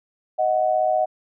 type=tone pair together; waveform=sine; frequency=625.4 / 741 Hz; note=D#5 / F#5; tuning=+9 / +2 cents; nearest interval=minor third; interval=293 cents; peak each=-20 dBFS; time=0.38-1.06 s; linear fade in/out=20 ms; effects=none